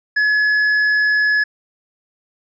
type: tone with tanh clipping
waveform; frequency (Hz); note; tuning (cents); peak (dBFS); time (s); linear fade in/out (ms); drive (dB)
sine; 1700; G#6; +40; -14; 0.16-1.44; 10; 6
effects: resampled to 16000 Hz